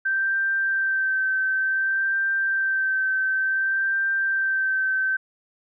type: tone with vibrato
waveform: sine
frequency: 1559 Hz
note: G6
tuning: 10 cents flat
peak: -20 dBFS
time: 0.05-5.17 s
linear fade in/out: 10 ms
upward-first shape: sine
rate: 0.56 Hz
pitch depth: 18 cents each way
effects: none